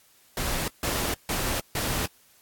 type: noise bursts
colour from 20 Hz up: pink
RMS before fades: -28 dBFS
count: 4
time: 0.37-2.06 s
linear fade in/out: 2 ms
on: 310 ms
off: 150 ms
effects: white hiss -59 dBFS RMS until 2.41 s + AAC 64 kbps